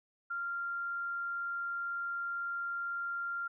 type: tone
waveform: sine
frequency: 1389 Hz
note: F6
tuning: 10 cents flat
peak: -34 dBFS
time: 0.3-3.48 s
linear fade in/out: 10 ms
effects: none